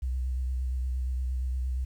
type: tone with vibrato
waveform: sine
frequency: 63.6 Hz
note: C2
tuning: 48 cents flat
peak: -27 dBFS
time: 0.02-1.85 s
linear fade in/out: 10 ms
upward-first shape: sine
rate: 8.6 Hz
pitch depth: 37 cents each way
effects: 10-bit